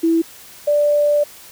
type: tone pair in turn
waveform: sine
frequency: 329.6 / 587.3 Hz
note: E4 / D5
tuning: 0 / 0 cents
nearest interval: minor seventh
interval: 1000 cents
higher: second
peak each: -12 dBFS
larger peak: neither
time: 0.03-0.22 / 0.67-1.24 s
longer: second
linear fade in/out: 10 ms
effects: white hiss -41 dBFS RMS until 1.51 s